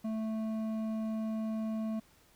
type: tone with hard clipping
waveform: sine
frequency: 220 Hz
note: A3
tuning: in tune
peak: -34 dBFS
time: 0.04-2 s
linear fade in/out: 10 ms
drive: 8 dB
effects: pink hiss -64 dBFS RMS until 2.35 s